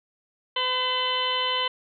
harmonic tone with a mistuned harmonic, 507 Hz, B4, 45 cents sharp, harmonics 1 / 2 / 3 / 4 / 5 / 6 / 7 / 8, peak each -33 / -28 / -38 / -33 / -38 / -26 / -36 / -38 dBFS, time 0.56-1.68 s, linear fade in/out 5 ms, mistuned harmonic 5, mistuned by +70 cents, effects none

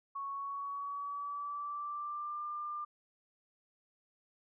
sine tone with pitch glide, 1108.7 to 1195.2 Hz, C#6 to D6, 0 to +30 cents, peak -37 dBFS, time 0.15-2.85 s, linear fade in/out 10 ms, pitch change +130 cents, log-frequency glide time 0.3-2.43 s, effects none

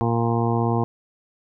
harmonic tone, 116.54 Hz, A#2, in tune, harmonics 1 / 2 / 3 / 4 / 6 / 7 / 8 / 9, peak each -22 / -25 / -27 / -28 / -30 / -30 / -31 / -32 dBFS, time 0.01-0.84 s, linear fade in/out 0 ms, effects none

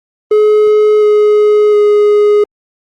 triangle tone with pitch steps, 424.5 / 420.4 / 416.2 Hz, G#4 / G#4 / G#4, +38 / +21 / +4 cents, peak -3 dBFS, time 0.31-2.44 s, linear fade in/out 5 ms, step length 710 ms, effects Opus 24 kbps

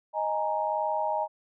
sine chord, D# suspended fourth, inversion none, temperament equal, 622.3 / 830.6 / 932.3 Hz, D#5 / G#5 / A#5, 0 / 0 / 0 cents, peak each -30 dBFS, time 0.13-1.28 s, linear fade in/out 50 ms, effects none

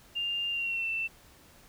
sine tone with pitch glide, 2800 to 2674 Hz, F7 to E7, +4 to +24 cents, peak -29 dBFS, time 0.15-1.08 s, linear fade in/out 20 ms, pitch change -80 cents, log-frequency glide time 0.5-0.89 s, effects pink hiss -57 dBFS RMS until 1.68 s

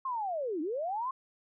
sine linear two-way sweep, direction down then up, 1084 to 288.1 to 1084 Hz, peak -31 dBFS, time 0.05-1.11 s, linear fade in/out 5 ms, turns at 0.61 s, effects none

